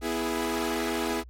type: chord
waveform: sawtooth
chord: E major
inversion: second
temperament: equal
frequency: 246.9 / 329.6 / 415.3 Hz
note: B3 / E4 / G#4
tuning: 0 / 0 / 0 cents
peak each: -29 / -27 / -28 dBFS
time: 0.01-1.24 s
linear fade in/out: 50 ms
effects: added 60 Hz sine -44 dBFS peak until 1.29 s + AAC 48 kbps